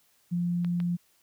sine tone, 174.4 Hz, F3, 2 cents flat, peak -25 dBFS, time 0.31-0.97 s, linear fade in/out 20 ms
clicks, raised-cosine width 0.3 ms, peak -27 dBFS, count 2, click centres 0.647 / 0.802 s
effects white hiss -66 dBFS RMS until 1.22 s

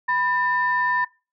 sine tone pair together, 990 / 1794.3 Hz, B5 / A6, +4 / +33 cents, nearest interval minor seventh, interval 1029 cents, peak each -21 dBFS, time 0.08-1.05 s, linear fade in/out 10 ms, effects noise-tail reverb RT60 0.3 s tail -23 dB re dry + tanh soft clip ceiling -11 dBFS

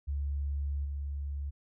sine tone with level steps, 70.9 Hz, C#2, 40 cents sharp, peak -30 / -33 dBFS, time 0.07-1.51 s, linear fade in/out 20 ms, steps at 0.84 s, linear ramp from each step 20 ms, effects none

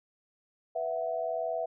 sine chord, B suspended fourth, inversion none, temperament equal, 493.9 / 659.3 / 740 Hz, B4 / E5 / F#5, 0 / 0 / 0 cents, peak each -37 / -31 / -37 dBFS, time 0.75-1.66 s, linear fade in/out 10 ms, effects none

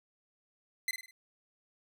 sawtooth tone with echo, 2046 Hz, C7, 39 cents flat, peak -26 dBFS, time 0.88-0.91 s, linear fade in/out 2 ms, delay 50 ms, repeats 4, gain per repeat -7 dB, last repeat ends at 1.11 s, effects none

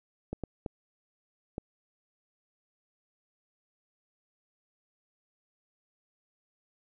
clicks, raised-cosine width 2 ms, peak -21 dBFS, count 4, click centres 0.33 / 0.437 / 0.662 / 1.581 s, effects none

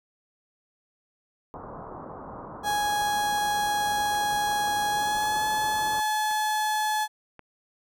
white low-pass noise, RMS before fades -40 dBFS, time 1.54-6 s, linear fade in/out 0 ms, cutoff 1200 Hz, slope 48 dB/octave
35% pulse tone with pitch glide, 830.6 to 855.9 Hz, G#5 to A5, 0 to -48 cents, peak -22 dBFS, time 2.63-7.08 s, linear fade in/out 50 ms, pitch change +52 cents, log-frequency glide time 4.9-5.47 s
click train, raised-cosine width 0.5 ms, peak -29 dBFS, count 4, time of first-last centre 4.15-7.393 s, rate 0.925 Hz
effects none

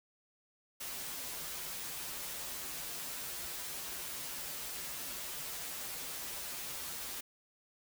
white noise with comb filter, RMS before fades -42 dBFS, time 0.8-7.21 s, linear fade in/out 10 ms, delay 9.5 ms, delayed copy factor -0.85, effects none

